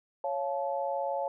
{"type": "chord", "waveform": "sine", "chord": "Db augmented", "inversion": "none", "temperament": "just", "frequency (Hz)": [554.4, 693, 866.2], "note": ["Db5", "F5", "A5"], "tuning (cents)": [0, -14, -27], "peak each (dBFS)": [-32, -35, -34], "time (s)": [0.24, 1.28], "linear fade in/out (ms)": 2, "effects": []}